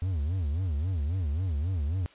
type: tone with vibrato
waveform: triangle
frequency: 82.41 Hz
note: E2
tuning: in tune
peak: -24 dBFS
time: 0.02-2.06 s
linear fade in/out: 0 ms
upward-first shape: sine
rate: 3.7 Hz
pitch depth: 270 cents each way
effects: white hiss -56 dBFS RMS until 2.14 s + resampled to 8000 Hz